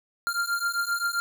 square beating tone pair, 1391 / 1398.6 Hz, F6 / F6, -7 / +2 cents, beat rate 7.6 Hz, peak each -29 dBFS, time 0.27-1.2 s, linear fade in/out 0 ms, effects none

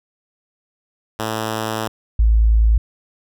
5% pulse / sine tone pair in turn, 110 / 55 Hz, A2 / A1, 0 / 0 cents, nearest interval octave, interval 1200 cents, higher first, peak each -10 dBFS, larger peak neither, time 1.19-1.88 / 2.19-2.78 s, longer first, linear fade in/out 5 ms, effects none

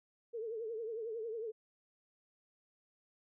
sine tone with vibrato, 450 Hz, A4, 39 cents sharp, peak -38 dBFS, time 0.33-1.52 s, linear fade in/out 20 ms, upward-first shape triangle, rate 11 Hz, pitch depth 110 cents each way, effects none

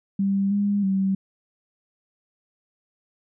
sine tone with pitch steps, 196.7 / 202.8 / 192.9 Hz, G3 / G#3 / G3, +6 / -41 / -28 cents, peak -19 dBFS, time 0.19-1.15 s, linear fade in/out 5 ms, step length 320 ms, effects none

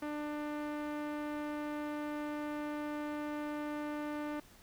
sawtooth tone with low-pass filter, 297.5 Hz, D4, 22 cents sharp, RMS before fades -39 dBFS, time 0.02-4.4 s, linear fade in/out 5 ms, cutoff 1900 Hz, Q 0.87, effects pink hiss -60 dBFS RMS until 4.62 s

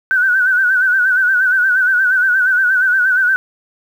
sine tone with vibrato, 1507 Hz, F#6, 31 cents sharp, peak -10 dBFS, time 0.11-3.36 s, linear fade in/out 0 ms, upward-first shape sine, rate 8.5 Hz, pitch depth 73 cents each way, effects 7-bit

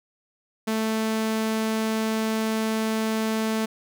sawtooth tone, 220.4 Hz, A3, 3 cents sharp, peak -19 dBFS, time 0.67-3.66 s, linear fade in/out 10 ms, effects none

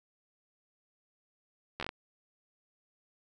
slowing click train, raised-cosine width 0.3 ms, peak -20 dBFS, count 6, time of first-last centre 1.8-1.891 s, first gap 12 ms, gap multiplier 1.21, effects none

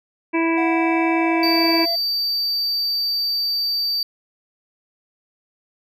harmonic tone, 329.6 Hz, E4, in tune, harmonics 1 / 2 / 3 / 5 / 6 / 7 / 8, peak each -18 / -29 / -25 / -33 / -34 / -25 / -32 dBFS, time 0.33-1.86 s, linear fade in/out 20 ms
triangle tone with pitch glide, 730 to 677.2 Hz, F#5 to E5, -24 to +46 cents, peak -23 dBFS, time 0.57-1.96 s, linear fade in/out 10 ms, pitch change -130 cents, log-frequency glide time 1.12-1.73 s
triangle tone, 4631 Hz, D8, 25 cents flat, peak -18 dBFS, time 1.43-4.03 s, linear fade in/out 2 ms
effects none

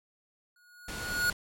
square tone with exponential growth, 1448 Hz, F#6, 38 cents flat, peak -24 dBFS, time 0.56-1.3 s, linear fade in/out 2 ms, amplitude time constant 160 ms
pink low-pass noise, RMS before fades -40 dBFS, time 0.88-1.33 s, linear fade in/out 5 ms, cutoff 11000 Hz, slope 24 dB/octave
effects none

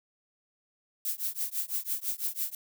violet noise with tremolo, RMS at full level -29 dBFS, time 1.05-2.55 s, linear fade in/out 2 ms, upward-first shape triangle, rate 6 Hz, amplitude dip 100%, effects none

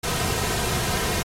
pink noise with comb filter, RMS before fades -25 dBFS, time 0.03-1.23 s, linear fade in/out 10 ms, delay 3.5 ms, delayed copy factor -0.55, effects low-pass 12000 Hz 12 dB/octave + AAC 48 kbps

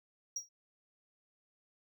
triangle tone with exponential decay, 5690 Hz, F8, 31 cents sharp, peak -31 dBFS, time 0.36-0.49 s, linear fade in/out 5 ms, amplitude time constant 28 ms, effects none

